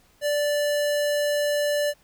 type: tone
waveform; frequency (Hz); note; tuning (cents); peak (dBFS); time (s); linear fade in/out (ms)
square; 585; D5; -7; -22; 0.21-1.94; 50
effects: pink hiss -60 dBFS RMS until 2.03 s